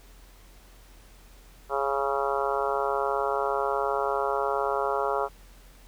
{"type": "harmonic tone with a mistuned harmonic", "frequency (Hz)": 138.59, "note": "C#3", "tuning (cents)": 0, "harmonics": [3, 4, 5, 6, 7, 8, 9, 10], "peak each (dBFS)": [-30, -31, -32, -33, -33, -34, -35, -35], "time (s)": [1.69, 5.29], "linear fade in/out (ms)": 50, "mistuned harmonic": 10, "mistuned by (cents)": -23, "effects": ["added 43 Hz sine -50 dBFS peak until 5.87 s", "pink hiss -56 dBFS RMS until 5.87 s"]}